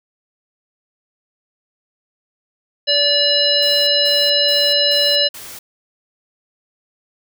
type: harmonic tone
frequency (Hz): 579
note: D5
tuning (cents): -25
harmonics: 1 / 3 / 5 / 7 / 9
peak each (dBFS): -19 / -26 / -18 / -16 / -20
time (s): 2.87-5.29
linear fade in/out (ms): 20
type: noise bursts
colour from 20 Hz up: white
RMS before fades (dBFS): -34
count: 5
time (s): 3.62-5.59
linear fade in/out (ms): 5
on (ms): 250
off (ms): 180
effects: none